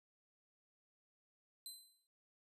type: tone with exponential decay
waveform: 20% pulse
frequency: 4061 Hz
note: B7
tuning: 48 cents sharp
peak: -39 dBFS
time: 1.66-2.07 s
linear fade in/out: 1 ms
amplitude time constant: 88 ms
effects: resampled to 32000 Hz